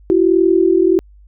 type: tone pair together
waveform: sine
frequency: 337.1 / 378.4 Hz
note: E4 / F#4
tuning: +39 / +39 cents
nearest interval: major second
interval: 200 cents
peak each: -12 dBFS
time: 0.1-0.99 s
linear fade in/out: 0 ms
effects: added 50 Hz sine -41 dBFS peak until 1.27 s